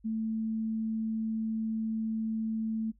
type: tone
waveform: sine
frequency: 221.4 Hz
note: A3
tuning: 11 cents sharp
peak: -29 dBFS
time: 0.04-2.92 s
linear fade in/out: 20 ms
effects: noise-tail reverb RT60 0.1 s tail -17 dB re dry + added 50 Hz sine -60 dBFS peak until 2.99 s